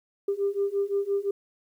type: beating tone pair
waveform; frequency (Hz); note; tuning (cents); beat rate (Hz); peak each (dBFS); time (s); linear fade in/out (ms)
sine; 396.2 / 402; G4 / G4; +18 / +44; 5.8; -27 / -26; 0.28-1.31; 5
effects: tanh soft clip ceiling -17 dBFS + 10-bit